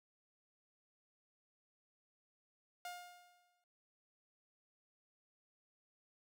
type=tone with exponential decay; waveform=sawtooth; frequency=710 Hz; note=F5; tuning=28 cents sharp; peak=-39 dBFS; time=2.85-3.64 s; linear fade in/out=2 ms; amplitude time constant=170 ms; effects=none